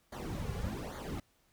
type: noise with flanger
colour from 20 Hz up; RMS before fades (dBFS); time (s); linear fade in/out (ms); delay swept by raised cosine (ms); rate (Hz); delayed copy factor
brown; -39; 0.12-1.2; 5; 0.37 to 3.27; 1.2; -0.85
effects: pink hiss -71 dBFS RMS until 1.52 s